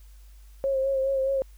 sine tone with vibrato, 538 Hz, C5, 48 cents sharp, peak -22 dBFS, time 0.64-1.42 s, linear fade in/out 0 ms, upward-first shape sine, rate 4.8 Hz, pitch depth 32 cents each way, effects added 50 Hz sine -46 dBFS peak until 1.57 s + white hiss -62 dBFS RMS until 1.57 s

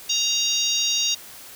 harmonic tone with a mistuned harmonic, 933 Hz, A#5, 1 cent sharp, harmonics 3 / 4 / 5 / 6 / 7, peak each -27 / -24 / -27 / -27 / -27 dBFS, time 0.09-1.15 s, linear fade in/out 10 ms, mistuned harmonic 6, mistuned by +31 cents, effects white hiss -42 dBFS RMS until 1.55 s

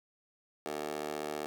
15% pulse tone with high-pass filter, 75.3 Hz, D2, 44 cents sharp, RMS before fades -38 dBFS, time 0.66-1.46 s, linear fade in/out 0 ms, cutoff 460 Hz, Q 4.3, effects none

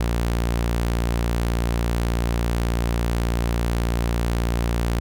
sawtooth tone, 58.27 Hz, A#1, in tune, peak -16 dBFS, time 0-5 s, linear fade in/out 5 ms, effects none

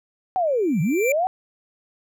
sine linear two-way sweep, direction down then up, 770 to 141 to 770 Hz, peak -18 dBFS, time 0.36-1.27 s, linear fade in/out 0 ms, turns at 0.81 s
square tone with exponential growth, 2349 Hz, D7, in tune, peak -21 dBFS, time 0.47-1.12 s, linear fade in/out 2 ms, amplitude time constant 140 ms
effects none

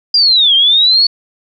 sine linear two-way sweep, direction down then up, 4876 to 3142 to 4467 Hz, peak -6 dBFS, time 0.14-1.07 s, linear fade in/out 5 ms, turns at 0.55 s, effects none

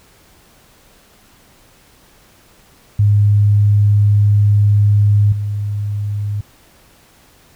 sine tone with level steps, 103.1 Hz, G#2, 12 cents flat, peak -8 / -17 dBFS, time 2.99-6.41 s, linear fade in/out 5 ms, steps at 5.32 s, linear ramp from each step 5 ms, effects pink hiss -49 dBFS RMS until 7.55 s

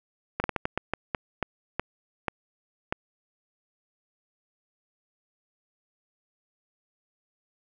slowing click train, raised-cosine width 0.5 ms, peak -11 dBFS, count 12, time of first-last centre 0.4-2.925 s, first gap 40 ms, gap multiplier 1.32, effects none

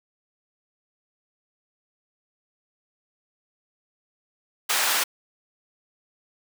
pink high-pass noise, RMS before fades -23 dBFS, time 4.69-5.04 s, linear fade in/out 10 ms, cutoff 980 Hz, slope 12 dB/octave, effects none

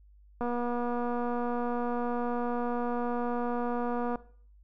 click train, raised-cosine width 1 ms, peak -20 dBFS, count 904, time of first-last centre 0.41-4.157 s, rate 241 Hz, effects noise-tail reverb RT60 0.5 s tail -18 dB re dry + added 50 Hz sine -54 dBFS peak until 4.63 s

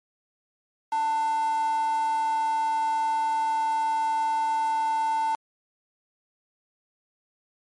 square tone with high-pass filter, 296.8 Hz, D4, 18 cents sharp, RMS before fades -25 dBFS, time 0.92-5.35 s, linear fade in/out 0 ms, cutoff 880 Hz, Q 9.3, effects MP3 48 kbps

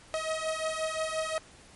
sawtooth beating tone pair, 632 / 637.7 Hz, D#5 / D#5, +27 / +42 cents, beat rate 5.7 Hz, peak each -29 dBFS, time 0.14-1.38 s, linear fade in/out 0 ms, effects pink hiss -54 dBFS RMS until 1.75 s + MP3 48 kbps

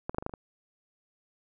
clicks, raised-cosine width 1 ms, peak -17 / -22 / -13 / -25 / -16 / -28 / -24 dBFS, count 7, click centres 0.095 / 0.146 / 0.184 / 0.225 / 0.264 / 0.295 / 0.338 s, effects none

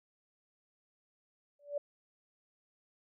sine tone with exponential growth, 578 Hz, D5, 28 cents flat, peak -29 dBFS, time 1.59-1.78 s, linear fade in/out 5 ms, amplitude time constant 41 ms, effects none

